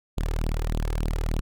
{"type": "tone with flanger", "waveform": "sawtooth", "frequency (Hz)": 38.89, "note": "D#1", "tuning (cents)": 0, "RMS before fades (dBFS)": -26, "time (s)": [0.17, 1.41], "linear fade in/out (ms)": 10, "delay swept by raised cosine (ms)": [0.23, 2.43], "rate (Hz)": 3.4, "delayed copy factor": 0.8, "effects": []}